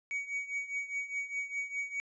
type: tone with tremolo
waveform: triangle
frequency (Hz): 2254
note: C#7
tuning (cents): +28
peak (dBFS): -29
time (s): 0.11-2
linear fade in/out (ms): 0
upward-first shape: triangle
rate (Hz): 4.9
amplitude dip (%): 85
effects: resampled to 22050 Hz